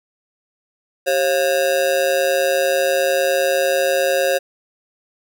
square tone with amplitude modulation, 541 Hz, C#5, 42 cents flat, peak -12 dBFS, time 1.06-4.39 s, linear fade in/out 20 ms, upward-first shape sine, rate 153 Hz, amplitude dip 85%, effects none

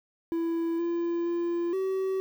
triangle tone with pitch steps, 332.9 / 340.6 / 343.1 / 381 Hz, E4 / F4 / F4 / G4, +17 / -43 / -31 / -49 cents, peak -24 dBFS, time 0.32-2.2 s, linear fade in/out 0 ms, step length 470 ms, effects 9-bit

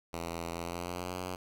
5% pulse tone with pitch glide, 84.4 to 90.98 Hz, E2 to F#2, +41 to -29 cents, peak -25 dBFS, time 0.13-1.36 s, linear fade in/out 5 ms, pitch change +130 cents, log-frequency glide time 0.55-1.16 s, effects none

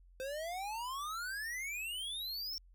square exponential sweep, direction up, 513 to 5530 Hz, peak -39 dBFS, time 0.2-2.58 s, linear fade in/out 0 ms, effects added 44 Hz sine -58 dBFS peak until 2.74 s

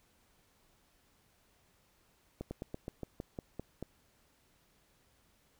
slowing click train, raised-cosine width 2 ms, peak -26 dBFS, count 10, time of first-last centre 2.41-3.826 s, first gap 100 ms, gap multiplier 1.11, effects pink hiss -70 dBFS RMS until 5.59 s

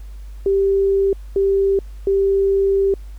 sine tone bursts at uneven times, 392 Hz, G4, in tune, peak -13 dBFS, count 3, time 0.46-1.13 / 1.36-1.79 / 2.07-2.94 s, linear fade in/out 2 ms, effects added 50 Hz sine -31 dBFS peak until 3.18 s + pink hiss -54 dBFS RMS until 3.18 s

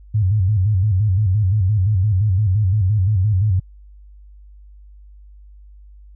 sine tone with vibrato, 99.6 Hz, G2, 28 cents sharp, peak -13 dBFS, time 0.14-3.6 s, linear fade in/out 10 ms, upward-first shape square, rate 5.8 Hz, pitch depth 130 cents each way, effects added 50 Hz sine -40 dBFS peak until 6.15 s

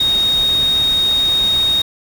sine tone in noise, 3729 Hz, A#7, in tune, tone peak -12 dBFS, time 0-1.82 s, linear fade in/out 5 ms, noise pink, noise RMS -28 dBFS, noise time 0-1.82 s, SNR +13 dB, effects none

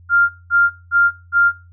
sine tone bursts, 1396.9 Hz, F6, in tune, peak -10 dBFS, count 4, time 0.09-1.52 s, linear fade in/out 50 ms, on 200 ms, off 210 ms, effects noise-tail reverb RT60 0.3 s tail -17 dB re dry + added 87 Hz sine -42 dBFS peak until 1.72 s

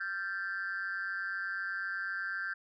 sine tone with amplitude modulation, 1568 Hz, G6, in tune, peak -28 dBFS, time 0-2.54 s, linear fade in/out 10 ms, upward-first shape sine, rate 188 Hz, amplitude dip 100%, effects tanh soft clip ceiling -28 dBFS

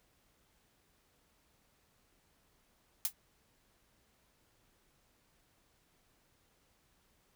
blue noise with exponential decay, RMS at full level -27 dBFS, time 3.05-3.13 s, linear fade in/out 1 ms, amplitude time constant 16 ms, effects pink hiss -72 dBFS RMS until 7.35 s

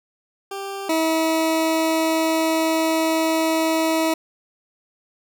20% pulse tone pair in turn, 393.4 / 322 Hz, G4 / E4, +6 / -41 cents, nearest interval minor third, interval 347 cents, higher first, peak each -23 / -13 dBFS, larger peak second, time 0.51-0.89 / 0.89-4.14 s, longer second, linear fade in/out 5 ms, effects none

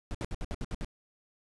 brown noise bursts, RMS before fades -34 dBFS, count 8, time 0.11-0.846 s, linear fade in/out 0 ms, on 36 ms, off 64 ms, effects resampled to 24000 Hz

